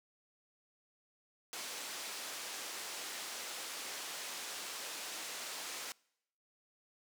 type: band-pass noise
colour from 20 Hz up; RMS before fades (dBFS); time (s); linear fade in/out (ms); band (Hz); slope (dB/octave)
white; -44; 1.53-5.92; 0; 330 to 7500; 12
effects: noise-tail reverb RT60 0.8 s tail -26 dB re dry